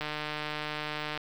click train, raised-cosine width 0.3 ms, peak -18 dBFS, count 177, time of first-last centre 0.01-1.176 s, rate 151 Hz, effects 8-bit

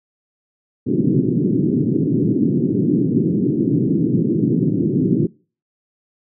white band-pass noise, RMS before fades -17 dBFS, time 0.86-5.27 s, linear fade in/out 10 ms, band 120 to 360 Hz, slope 48 dB/octave, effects noise-tail reverb RT60 0.4 s tail -25 dB re dry

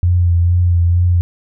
sine tone with vibrato, 87.31 Hz, F2, in tune, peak -9 dBFS, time 0.03-1.21 s, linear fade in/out 0 ms, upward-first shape sine, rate 2.2 Hz, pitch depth 30 cents each way, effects none

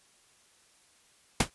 pink noise with exponential decay, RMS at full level -18 dBFS, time 1.4-1.5 s, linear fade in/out 5 ms, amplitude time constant 20 ms, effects white hiss -63 dBFS RMS until 1.54 s + resampled to 24000 Hz

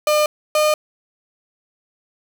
35% pulse tone pair in turn, 603 / 609 Hz, D5 / D#5, +46 / -37 cents, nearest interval unison, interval 17 cents, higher second, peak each -12 dBFS, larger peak neither, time 0.07-0.26 / 0.55-0.74 s, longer neither, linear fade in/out 2 ms, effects none

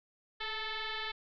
sine tone with frequency modulation, 887 Hz, A5, 14 cents sharp, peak -35 dBFS, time 0.4-1.12 s, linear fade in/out 10 ms, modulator 438 Hz, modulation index 7.2, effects none

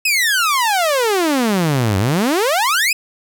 sawtooth exponential two-way sweep, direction down then up, 2616 to 92.5 to 2616 Hz, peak -10 dBFS, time 0.05-2.93 s, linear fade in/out 5 ms, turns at 1.98 s, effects none

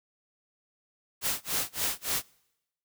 white noise with tremolo, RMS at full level -28 dBFS, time 1.21-2.23 s, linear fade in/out 50 ms, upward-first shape sine, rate 3.5 Hz, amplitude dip 100%, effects noise-tail reverb RT60 0.9 s tail -26 dB re dry

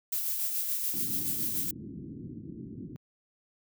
violet noise with tremolo, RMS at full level -30 dBFS, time 0.12-1.71 s, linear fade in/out 5 ms, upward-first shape sine, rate 7 Hz, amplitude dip 35%
pink low-pass noise, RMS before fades -37 dBFS, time 0.94-2.96 s, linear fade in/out 0 ms, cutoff 340 Hz, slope 48 dB/octave
effects high-pass 150 Hz 12 dB/octave

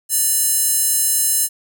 square tone with high-pass filter, 584 Hz, D5, 10 cents flat, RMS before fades -17 dBFS, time 0.09-1.49 s, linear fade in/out 50 ms, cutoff 9000 Hz, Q 1.8, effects none

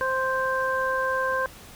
harmonic tone, 523.3 Hz, C5, in tune, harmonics 1 / 2 / 3, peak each -27 / -27 / -27 dBFS, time 0.01-1.46 s, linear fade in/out 0 ms, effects pink hiss -46 dBFS RMS until 1.75 s

